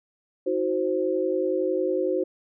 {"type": "chord", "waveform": "sine", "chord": "C diminished", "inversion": "first", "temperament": "equal with one note detuned", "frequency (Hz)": [319.1, 370, 523.3], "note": ["Eb4", "Gb4", "C5"], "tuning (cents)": [44, 0, 0], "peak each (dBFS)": [-29, -25, -26], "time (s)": [0.46, 2.24], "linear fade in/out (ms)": 10, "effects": []}